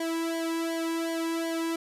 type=tone with flanger; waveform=sawtooth; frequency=329.6 Hz; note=E4; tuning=in tune; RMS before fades=-30 dBFS; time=0-1.76 s; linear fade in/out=5 ms; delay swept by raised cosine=0.77 to 1.42 ms; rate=2.7 Hz; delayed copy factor=-1; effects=resampled to 32000 Hz